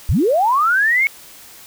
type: linear sweep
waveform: sine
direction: up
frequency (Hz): 45.16 to 2226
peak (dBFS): -12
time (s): 0.09-1.07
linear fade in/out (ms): 0
effects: white hiss -41 dBFS RMS until 1.66 s